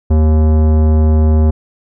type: tone with tanh clipping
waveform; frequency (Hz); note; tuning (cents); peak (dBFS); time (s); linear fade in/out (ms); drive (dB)
sine; 77.78; D#2; 0; -9; 0.1-1.51; 10; 17
effects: none